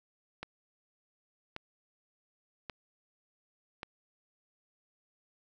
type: click train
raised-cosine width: 0.3 ms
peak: -23 dBFS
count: 4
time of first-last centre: 0.43-3.831 s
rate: 0.882 Hz
effects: none